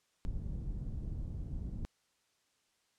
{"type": "low-pass noise", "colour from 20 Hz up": "pink", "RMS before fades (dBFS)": -39, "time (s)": [0.25, 1.85], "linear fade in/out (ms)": 0, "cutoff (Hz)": 150, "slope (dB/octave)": 12, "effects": ["white hiss -75 dBFS RMS until 2.98 s", "low-pass 8000 Hz 12 dB/octave"]}